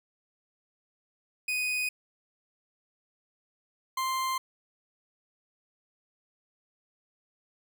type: tone pair in turn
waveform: 40% pulse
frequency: 2492 / 1047.8 Hz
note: D#7 / C6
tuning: +2 / +2 cents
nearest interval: octave + minor third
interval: 1500 cents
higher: first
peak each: -27 dBFS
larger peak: neither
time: 1.48-1.89 / 3.97-4.38 s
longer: neither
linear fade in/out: 5 ms
effects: none